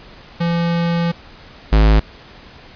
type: tone pair in turn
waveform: square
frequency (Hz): 170 / 53.25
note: F3 / G#1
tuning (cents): -46 / +44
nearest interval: octave + minor sixth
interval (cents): 2010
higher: first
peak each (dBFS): -16 / -9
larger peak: second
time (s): 0.4-1.12 / 1.72-2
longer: first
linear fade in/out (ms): 10
effects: pink hiss -41 dBFS RMS until 2.75 s + resampled to 11025 Hz